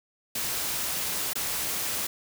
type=noise with dropouts; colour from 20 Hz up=white; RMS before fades=-30 dBFS; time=0.35-2.07 s; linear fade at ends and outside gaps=5 ms; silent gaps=1.334-1.354 s; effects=none